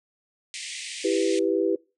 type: band-pass noise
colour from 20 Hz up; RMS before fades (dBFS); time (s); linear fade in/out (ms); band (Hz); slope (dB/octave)
pink; -36; 0.54-1.39; 0; 1900 to 9400; 96
type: chord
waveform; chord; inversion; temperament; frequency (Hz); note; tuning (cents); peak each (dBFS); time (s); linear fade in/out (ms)
sine; E minor; none; equal; 329.6 / 392 / 493.9; E4 / G4 / B4; 0 / 0 / 0; -25 / -24 / -26; 1.04-1.76; 10
effects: noise-tail reverb RT60 0.3 s tail -24 dB re dry